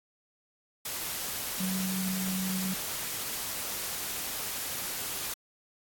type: tone in noise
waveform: sine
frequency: 187.5 Hz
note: F#3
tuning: 23 cents sharp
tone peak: -30 dBFS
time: 1.6-2.74 s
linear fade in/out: 5 ms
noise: white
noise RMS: -35 dBFS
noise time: 0.85-5.34 s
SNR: +2 dB
effects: AAC 64 kbps